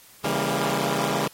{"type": "chord", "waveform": "10% pulse", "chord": "C# diminished seventh", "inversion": "none", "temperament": "equal with one note detuned", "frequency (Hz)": [138.59, 164.81, 199.77, 233.1], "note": ["C#3", "E3", "G3", "Bb3"], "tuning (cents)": [0, 0, 33, 0], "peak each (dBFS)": [-20, -21, -19, -22], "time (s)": [0.24, 1.28], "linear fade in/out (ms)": 5, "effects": ["white hiss -51 dBFS RMS until 1.33 s", "AAC 48 kbps"]}